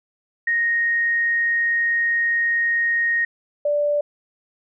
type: tone pair in turn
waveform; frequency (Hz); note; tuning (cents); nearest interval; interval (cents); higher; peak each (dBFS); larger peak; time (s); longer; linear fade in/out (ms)
sine; 1864.7 / 585.9; A#6 / D5; 0 / -4; octave + minor sixth; 2004; first; -17; neither; 0.47-3.25 / 3.65-4.01; first; 5
effects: none